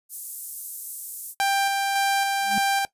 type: high-pass noise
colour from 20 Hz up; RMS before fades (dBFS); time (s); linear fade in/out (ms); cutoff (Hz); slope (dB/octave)
pink; -34; 0.09-1.35; 50; 8900; 24
type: tone with tremolo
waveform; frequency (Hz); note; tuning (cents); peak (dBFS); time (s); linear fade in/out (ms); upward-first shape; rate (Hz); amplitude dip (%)
sawtooth; 790; G5; +13; -16; 1.4-2.85; 0; square; 1.8; 25
type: tone with exponential growth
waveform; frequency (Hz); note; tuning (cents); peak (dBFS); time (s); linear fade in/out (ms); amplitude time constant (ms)
sine; 207.7; G#3; 0; -24; 2.4-2.58; 0; 38
effects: noise-tail reverb RT60 0.1 s tail -19 dB re dry + resampled to 32000 Hz